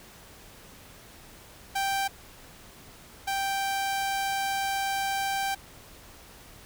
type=tone pair in turn; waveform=sawtooth; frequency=784 / 784 Hz; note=G5 / G5; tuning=0 / 0 cents; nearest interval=unison; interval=0 cents; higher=neither; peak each=-22 / -23 dBFS; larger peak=first; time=1.75-2.08 / 3.27-5.55 s; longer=second; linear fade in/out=10 ms; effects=pink hiss -50 dBFS RMS until 6.65 s